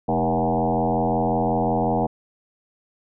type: tone with frequency modulation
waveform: sine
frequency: 480 Hz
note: B4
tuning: 49 cents flat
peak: -18 dBFS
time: 0.08-2.07 s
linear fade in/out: 10 ms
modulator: 85.5 Hz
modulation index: 4.3
effects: none